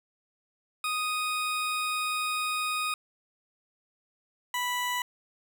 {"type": "tone pair in turn", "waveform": "20% pulse", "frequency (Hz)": [1244.5, 985.8], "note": ["D#6", "B5"], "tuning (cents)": [0, -3], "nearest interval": "major third", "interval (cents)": 403, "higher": "first", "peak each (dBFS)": -23, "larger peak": "neither", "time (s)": [[0.84, 2.94], [4.54, 5.02]], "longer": "first", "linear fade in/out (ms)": 2, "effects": []}